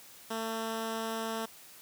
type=tone; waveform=10% pulse; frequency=224.2 Hz; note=A3; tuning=33 cents sharp; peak=-25 dBFS; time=0.3-1.46 s; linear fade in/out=10 ms; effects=white hiss -53 dBFS RMS until 1.81 s + high-pass 80 Hz 12 dB/octave